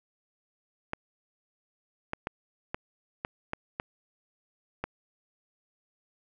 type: clicks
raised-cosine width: 0.5 ms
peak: -16 dBFS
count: 8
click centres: 0.934 / 2.134 / 2.271 / 2.745 / 3.249 / 3.534 / 3.799 / 4.84 s
effects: none